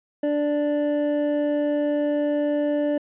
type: tone pair together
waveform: triangle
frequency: 293.3 / 587.3 Hz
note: D4 / D5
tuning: -2 / 0 cents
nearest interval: octave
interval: 1202 cents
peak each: -21 dBFS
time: 0.23-2.98 s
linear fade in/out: 5 ms
effects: resampled to 8000 Hz